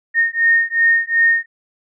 sine beating tone pair, 1840 / 1842.7 Hz, A#6 / A#6, -23 / -21 cents, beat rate 2.7 Hz, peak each -15 dBFS, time 0.14-1.46 s, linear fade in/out 50 ms, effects none

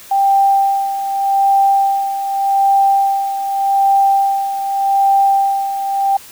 sine tone with tremolo, 788 Hz, G5, 9 cents sharp, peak -8 dBFS, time 0.11-6.17 s, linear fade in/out 5 ms, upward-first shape sine, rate 0.84 Hz, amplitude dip 65%, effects white hiss -38 dBFS RMS until 6.31 s

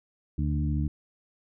harmonic tone with a mistuned harmonic, 74.2 Hz, D2, 18 cents sharp, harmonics 1 / 2 / 3 / 4, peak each -27 / -29 / -34 / -35 dBFS, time 0.38-0.88 s, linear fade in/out 5 ms, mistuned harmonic 1, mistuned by +47 cents, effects none

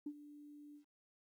sine tone with ADSR envelope, 293.7 Hz, D4, in tune, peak -38 dBFS, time 0.06-0.85 s, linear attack 6 ms, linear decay 61 ms, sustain -15 dB, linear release 100 ms, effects tanh soft clip ceiling -34 dBFS + 13-bit

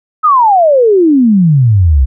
sine exponential sweep, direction down, 1300 to 61.6 Hz, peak -4 dBFS, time 0.23-2.06 s, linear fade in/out 20 ms, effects none

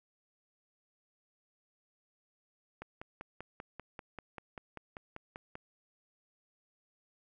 click train, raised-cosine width 0.5 ms, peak -28 dBFS, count 15, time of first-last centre 2.82-5.554 s, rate 5.12 Hz, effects none

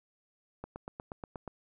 click train, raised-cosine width 1 ms, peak -26 dBFS, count 8, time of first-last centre 0.64-1.477 s, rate 8.36 Hz, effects none

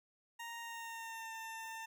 20% pulse tone with pitch glide, 932.3 to 897.9 Hz, A#5 to A5, 0 to +35 cents, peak -39 dBFS, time 0.39-1.86 s, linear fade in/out 10 ms, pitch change -65 cents, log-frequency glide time 0.61-1.33 s, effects none

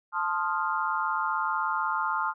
sine chord, F dominant seventh, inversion first, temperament equal with one note detuned, 880 / 1046.5 / 1240.9 / 1396.9 Hz, A5 / C6 / Eb6 / F6, 0 / 0 / -5 / 0 cents, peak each -31 dBFS, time 0.12-2.34 s, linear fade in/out 50 ms, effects none

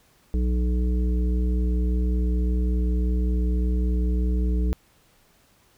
harmonic tone with a mistuned harmonic, 61.74 Hz, B1, in tune, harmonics 1 / 3 / 5 / 7, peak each -20 / -30 / -34 / -37 dBFS, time 0.34-4.73 s, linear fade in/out 0 ms, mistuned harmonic 1, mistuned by -50 cents, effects pink hiss -60 dBFS RMS until 5.77 s

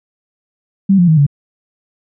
sine tone with pitch steps, 194.9 / 175.65 / 158.31 / 142.68 Hz, G3 / F3 / D#3 / D3, -10 / +10 / +30 / -50 cents, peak -6 dBFS, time 0.89-1.266 s, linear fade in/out 10 ms, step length 94 ms, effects none

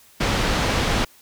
pink low-pass noise, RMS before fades -21 dBFS, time 0.2-1.05 s, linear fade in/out 10 ms, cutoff 4800 Hz, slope 12 dB/octave, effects white hiss -52 dBFS RMS until 1.21 s

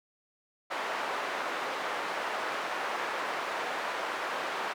white band-pass noise, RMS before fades -34 dBFS, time 0.7-4.74 s, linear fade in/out 20 ms, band 500 to 1400 Hz, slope 12 dB/octave, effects none

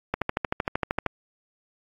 click train, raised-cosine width 0.5 ms, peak -9 dBFS, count 13, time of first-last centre 0.14-1.063 s, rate 13 Hz, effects AAC 32 kbps

